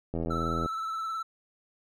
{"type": "click train", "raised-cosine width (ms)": 2, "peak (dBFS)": -19, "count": 44, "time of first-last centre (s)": [0.14, 0.66], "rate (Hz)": 82.7}
{"type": "tone with vibrato", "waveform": "triangle", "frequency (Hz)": 1318.5, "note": "E6", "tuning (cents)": 0, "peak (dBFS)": -29, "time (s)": [0.3, 1.23], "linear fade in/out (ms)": 10, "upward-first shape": "sine", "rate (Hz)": 19, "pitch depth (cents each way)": 33}
{"effects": []}